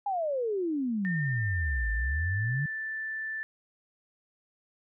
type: exponential two-way sweep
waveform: sine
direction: down then up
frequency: 830.6 to 53 to 151.1 Hz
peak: -27 dBFS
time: 0.06-2.66 s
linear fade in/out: 5 ms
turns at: 1.91 s
type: tone with pitch glide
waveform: sine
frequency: 1812 to 1763.5 Hz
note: A#6 to A6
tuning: -50 to +3 cents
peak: -32 dBFS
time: 1.05-3.43 s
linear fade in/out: 0 ms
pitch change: -47 cents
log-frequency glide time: 1.19-2.33 s
effects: none